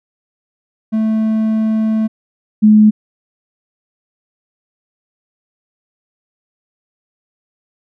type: tone pair in turn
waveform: triangle / sine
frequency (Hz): 219.3 / 213.5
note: A3 / G#3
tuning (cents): -6 / +48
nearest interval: unison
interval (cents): 46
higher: first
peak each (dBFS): -10 / -4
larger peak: second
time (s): 0.92-2.08 / 2.62-2.91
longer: first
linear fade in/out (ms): 20
effects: none